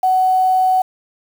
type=tone with quantisation; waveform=sine; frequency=747 Hz; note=F#5; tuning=16 cents sharp; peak=-11 dBFS; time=0.03-0.82 s; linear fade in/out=5 ms; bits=6; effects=none